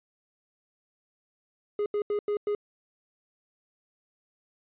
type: tone bursts at uneven times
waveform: triangle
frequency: 414 Hz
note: G#4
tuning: 5 cents flat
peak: -23 dBFS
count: 5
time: 1.79-1.86 / 1.94-2.02 / 2.1-2.19 / 2.28-2.37 / 2.47-2.55 s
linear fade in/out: 2 ms
effects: resampled to 8000 Hz